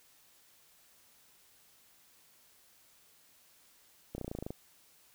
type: slowing click train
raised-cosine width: 2 ms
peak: -25 dBFS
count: 11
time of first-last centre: 4.15-4.505 s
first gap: 31 ms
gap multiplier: 1.03
effects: white hiss -64 dBFS RMS until 5.14 s